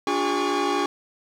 45% pulse tone cluster, 289.7 / 356 / 407.5 / 813 / 1123 Hz, D4 / F4 / G#4 / G#5 / C#6, -24 / +33 / -33 / -37 / +22 cents, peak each -28 dBFS, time 0.07-0.86 s, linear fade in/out 2 ms, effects low-pass 6000 Hz 12 dB/octave + 9-bit

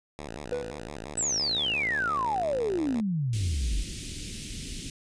5% pulse tone with vibrato, 63.9 Hz, C2, 40 cents flat, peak -26 dBFS, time 0.19-3.01 s, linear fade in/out 0 ms, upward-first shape square, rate 5.8 Hz, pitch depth 260 cents each way
triangle tone with exponential decay, 491.2 Hz, B4, 9 cents flat, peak -23 dBFS, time 0.52-0.97 s, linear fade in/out 1 ms, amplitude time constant 96 ms
sine exponential sweep, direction down, 8150 to 42.41 Hz, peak -25 dBFS, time 1.17-3.84 s, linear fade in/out 10 ms
pink band-stop noise, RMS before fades -37 dBFS, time 3.33-4.9 s, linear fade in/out 2 ms, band 320 to 2600 Hz, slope 24 dB/octave
effects resampled to 22050 Hz

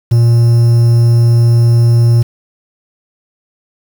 triangle tone with quantisation, 117.6 Hz, A#2, 16 cents sharp, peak -3 dBFS, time 0.11-2.23 s, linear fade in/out 10 ms, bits 5, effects none

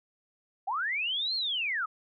sine linear two-way sweep, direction up then down, 709 to 4324 to 1201 Hz, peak -28 dBFS, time 0.67-1.86 s, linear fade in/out 10 ms, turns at 1.35 s, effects none

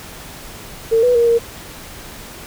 sine tone with pitch steps, 452.9 / 492.3 / 470.2 / 465.7 Hz, A#4 / B4 / A#4 / A#4, -50 / -6 / +15 / -2 cents, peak -10 dBFS, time 0.91-1.39 s, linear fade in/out 20 ms, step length 120 ms, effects pink hiss -35 dBFS RMS until 2.46 s

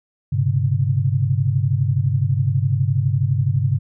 sine tone cluster, 100.7 / 128 / 140 Hz, G2 / C3 / C#3, +47 / -38 / +18 cents, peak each -20 dBFS, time 0.32-3.79 s, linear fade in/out 10 ms, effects none

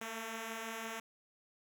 5% pulse beating tone pair, 220 / 225.9 Hz, A3 / A3, 0 / +46 cents, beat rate 5.9 Hz, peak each -37 / -30 dBFS, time 0.01-1 s, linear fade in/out 5 ms, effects none

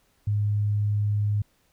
sine tone, 103.83 Hz, G#2, in tune, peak -21 dBFS, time 0.27-1.42 s, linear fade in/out 5 ms, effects pink hiss -66 dBFS RMS until 1.72 s

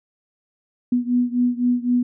sine beating tone pair, 243.9 / 247.8 Hz, B3 / B3, -21 / +6 cents, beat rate 3.9 Hz, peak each -19 / -21 dBFS, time 0.92-2.03 s, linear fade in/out 5 ms, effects none

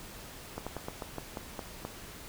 slowing click train, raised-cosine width 1 ms, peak -22 dBFS, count 9, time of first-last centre 0.58-1.85 s, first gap 86 ms, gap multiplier 1.17, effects pink hiss -47 dBFS RMS until 2.28 s

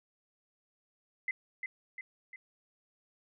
sine tone with echo, 2041 Hz, C7, 44 cents flat, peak -30 dBFS, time 1.28-1.31 s, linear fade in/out 2 ms, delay 350 ms, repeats 3, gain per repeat -5 dB, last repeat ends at 2.36 s, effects none

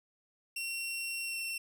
sawtooth tone with pitch glide, 2730 to 2711 Hz, F7 to E7, -40 to +48 cents, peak -32 dBFS, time 0.56-1.58 s, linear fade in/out 5 ms, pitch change -12 cents, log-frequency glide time 1.25-1.37 s, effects none

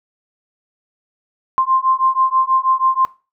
sine beating tone pair, 1046.5 / 1052.7 Hz, C6 / C6, 0 / +10 cents, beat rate 6.2 Hz, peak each -16 dBFS, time 1.58-3.05 s, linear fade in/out 0 ms, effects noise-tail reverb RT60 0.3 s tail -20 dB re dry

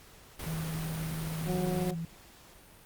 pink noise, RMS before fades -40 dBFS, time 0.39-1.91 s, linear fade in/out 5 ms
sine tone with pitch glide, 159.9 to 165.63 Hz, D#3 to E3, +48 to +9 cents, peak -33 dBFS, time 0.46-2.05 s, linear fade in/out 2 ms, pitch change +61 cents, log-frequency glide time 1.79-1.85 s
harmonic tone, 182.3 Hz, F#3, 25 cents flat, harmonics 1 / 2 / 3 / 4, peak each -32 / -34 / -39 / -40 dBFS, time 1.45-1.95 s, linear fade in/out 50 ms
effects pink hiss -55 dBFS RMS until 2.85 s + Opus 48 kbps

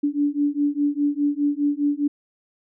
sine beating tone pair, 287.2 / 292.1 Hz, D4 / D4, -39 / -9 cents, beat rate 4.9 Hz, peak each -22 dBFS, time 0.03-2.08 s, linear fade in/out 10 ms, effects none

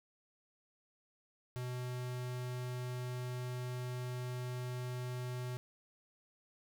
square tone, 124.9 Hz, B2, 20 cents sharp, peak -39 dBFS, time 1.56-5.57 s, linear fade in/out 0 ms, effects none

